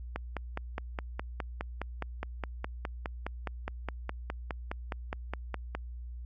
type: click train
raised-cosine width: 0.5 ms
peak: -19 dBFS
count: 28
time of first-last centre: 0.16-5.75 s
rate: 4.83 Hz
effects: added 60 Hz sine -39 dBFS peak until 6.25 s